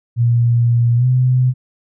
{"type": "tone with pitch glide", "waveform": "sine", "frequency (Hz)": [118.6, 127.11], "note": ["A#2", "C3"], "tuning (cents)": [30, -50], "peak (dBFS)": -10, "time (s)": [0.16, 1.54], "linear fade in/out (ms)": 50, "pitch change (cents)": 120, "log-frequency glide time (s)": [0.96, 1.06], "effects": []}